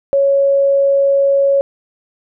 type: tone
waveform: sine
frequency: 554.4 Hz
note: C#5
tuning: in tune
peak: -9 dBFS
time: 0.13-1.61 s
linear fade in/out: 0 ms
effects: none